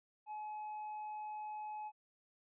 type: tone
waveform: triangle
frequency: 850 Hz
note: G#5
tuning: 40 cents sharp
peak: -40 dBFS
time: 0.26-1.92 s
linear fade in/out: 50 ms
effects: resampled to 8000 Hz